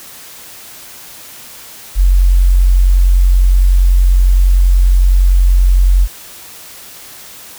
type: tone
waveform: sine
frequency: 45.33 Hz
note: F#1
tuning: 35 cents flat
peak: -5 dBFS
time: 1.95-6.08 s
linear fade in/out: 50 ms
effects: white hiss -34 dBFS RMS until 7.58 s